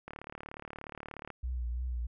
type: click train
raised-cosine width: 0.5 ms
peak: -27 dBFS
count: 46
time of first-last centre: 0.08-1.303 s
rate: 36.8 Hz
type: tone with vibrato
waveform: sine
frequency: 61 Hz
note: B1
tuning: 21 cents flat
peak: -32 dBFS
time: 1.43-2.07 s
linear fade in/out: 10 ms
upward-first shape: triangle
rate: 3 Hz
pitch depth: 67 cents each way
effects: none